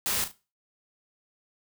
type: noise with echo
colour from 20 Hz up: white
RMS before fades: -28 dBFS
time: 0.06-0.24 s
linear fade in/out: 0 ms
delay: 37 ms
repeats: 2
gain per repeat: -10 dB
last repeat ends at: 0.314 s
effects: noise-tail reverb RT60 0.3 s tail -17 dB re dry